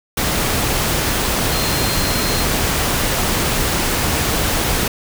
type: tone in noise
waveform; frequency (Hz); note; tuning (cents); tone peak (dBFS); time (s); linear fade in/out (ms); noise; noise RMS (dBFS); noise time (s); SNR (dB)
sine; 4186; C8; 0; -26; 1.52-2.44; 5; pink; -18; 0.17-4.88; -11
effects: none